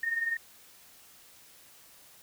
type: tone pair together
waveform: sine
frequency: 1819.9 / 1840 Hz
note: A#6 / A#6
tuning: -42 / -23 cents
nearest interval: unison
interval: 19 cents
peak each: -35 / -29 dBFS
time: 0.03-0.37 s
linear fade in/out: 5 ms
effects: white hiss -56 dBFS RMS until 2.22 s